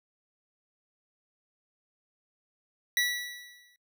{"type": "tone with exponential decay", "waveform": "25% pulse", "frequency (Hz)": 1949, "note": "B6", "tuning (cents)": -23, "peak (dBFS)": -19, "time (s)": [2.97, 3.76], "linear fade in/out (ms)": 1, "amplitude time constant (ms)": 170, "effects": ["noise-tail reverb RT60 0.1 s tail -25 dB re dry"]}